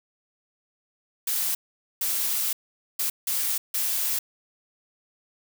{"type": "noise bursts at uneven times", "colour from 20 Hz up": "blue", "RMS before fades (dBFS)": -26, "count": 5, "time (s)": [[1.27, 1.55], [2.01, 2.53], [2.99, 3.1], [3.27, 3.58], [3.74, 4.19]], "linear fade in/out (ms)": 5, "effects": []}